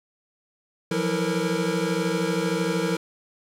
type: tone cluster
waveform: square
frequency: 169 / 181.9 / 326.4 / 453 / 474.7 Hz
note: E3 / F#3 / E4 / A#4 / A#4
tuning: +43 / -29 / -17 / -50 / +31 cents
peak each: -30 dBFS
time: 0.91-2.97 s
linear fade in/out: 5 ms
effects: low-pass 10000 Hz 12 dB/octave + 9-bit